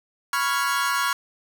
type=chord; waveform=40% pulse; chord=C# dominant seventh; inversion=third; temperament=equal; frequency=987.8 / 1108.7 / 1396.9 / 1661.2 Hz; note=B5 / C#6 / E#6 / G#6; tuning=0 / 0 / 0 / 0 cents; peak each=-28 / -25 / -25 / -28 dBFS; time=0.33-1.13 s; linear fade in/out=2 ms; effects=none